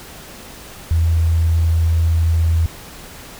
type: tone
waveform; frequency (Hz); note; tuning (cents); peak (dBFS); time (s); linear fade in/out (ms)
sine; 82.3; E2; -2; -12; 0.91-2.66; 0
effects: pink hiss -37 dBFS RMS until 3.39 s